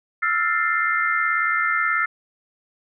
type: chord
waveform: sine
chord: F major seventh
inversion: third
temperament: equal with one note detuned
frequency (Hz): 1318.5 / 1396.9 / 1778.4 / 2093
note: E6 / F6 / A6 / C7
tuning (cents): 0 / 0 / +18 / 0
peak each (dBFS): -24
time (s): 0.22-2.06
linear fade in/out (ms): 10
effects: none